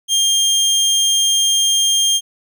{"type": "tone", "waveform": "25% pulse", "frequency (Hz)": 3200, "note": "G7", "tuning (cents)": 35, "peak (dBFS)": -9, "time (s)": [0.08, 2.21], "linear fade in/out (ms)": 50, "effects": []}